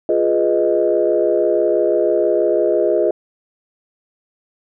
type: chord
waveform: sine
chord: F half-diminished seventh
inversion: none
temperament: equal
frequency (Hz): 349.2 / 415.3 / 493.9 / 622.3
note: F4 / Ab4 / Cb5 / Eb5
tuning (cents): 0 / 0 / 0 / 0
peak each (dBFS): -18 / -18 / -20 / -17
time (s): 0.09-3.11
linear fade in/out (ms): 2
effects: tanh soft clip ceiling -3 dBFS